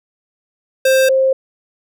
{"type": "tone pair in turn", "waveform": ["square", "sine"], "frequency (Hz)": [527, 529.5], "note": ["C5", "C5"], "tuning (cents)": [12, 21], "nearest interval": "unison", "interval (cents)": 9, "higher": "second", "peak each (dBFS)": -10, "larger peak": "neither", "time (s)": [[0.85, 1.09], [1.09, 1.33]], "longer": "neither", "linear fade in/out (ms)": 5, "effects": []}